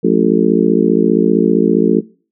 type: harmonic tone with a mistuned harmonic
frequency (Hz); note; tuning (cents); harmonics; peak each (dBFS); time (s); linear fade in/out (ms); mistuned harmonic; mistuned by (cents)
55.2; A1; +6; 3 / 4 / 5 / 6 / 7 / 8; -16 / -16 / -16 / -16 / -16 / -16; 0.03-2.01; 20; 3; +140
effects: noise-tail reverb RT60 0.4 s tail -22 dB re dry